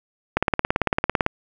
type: click train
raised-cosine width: 0.5 ms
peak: -3 dBFS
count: 17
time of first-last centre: 0.37-1.264 s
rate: 17.9 Hz
effects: none